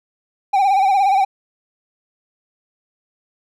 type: tone with vibrato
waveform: triangle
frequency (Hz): 784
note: G5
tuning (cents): 0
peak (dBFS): -10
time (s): 0.53-1.25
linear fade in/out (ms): 10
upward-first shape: sine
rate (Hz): 17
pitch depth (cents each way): 70
effects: none